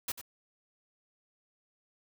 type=noise with echo; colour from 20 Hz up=white; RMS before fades=-34 dBFS; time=0.08-0.12 s; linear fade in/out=5 ms; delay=94 ms; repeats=1; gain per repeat=-11 dB; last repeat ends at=0.214 s; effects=none